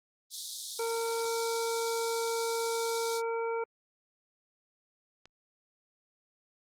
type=high-pass noise; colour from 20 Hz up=pink; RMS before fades=-38 dBFS; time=0.3-3.22 s; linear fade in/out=50 ms; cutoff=3500 Hz; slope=96 dB/octave
type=harmonic tone; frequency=458.9 Hz; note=A#4; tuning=27 cents flat; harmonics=1 / 2 / 3 / 5; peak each=-31 / -37 / -41 / -45 dBFS; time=0.79-3.64 s; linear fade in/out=5 ms
type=click; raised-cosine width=0.2 ms; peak=-35 dBFS; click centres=5.256 s
effects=low-pass 11000 Hz 12 dB/octave + Opus 24 kbps